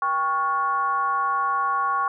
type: tone with frequency modulation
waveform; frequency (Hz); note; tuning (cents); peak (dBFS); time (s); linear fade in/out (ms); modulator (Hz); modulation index
sine; 1108.7; C#6; 0; -20; 0.02-2.08; 2; 316; 0.74
effects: none